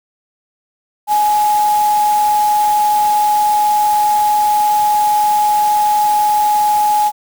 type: tone in noise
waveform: sine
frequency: 839 Hz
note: G#5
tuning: 17 cents sharp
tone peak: -10 dBFS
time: 1.07-7.12 s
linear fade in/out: 50 ms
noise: white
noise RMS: -27 dBFS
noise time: 1.07-7.12 s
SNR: +14 dB
effects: none